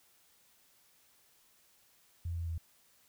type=tone with pitch steps; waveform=sine; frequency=85.2 / 84.2 / 82.6 Hz; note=F2 / E2 / E2; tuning=-42 / +37 / +4 cents; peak=-34 dBFS; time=2.25-2.58 s; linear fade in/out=5 ms; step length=110 ms; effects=white hiss -67 dBFS RMS until 3.08 s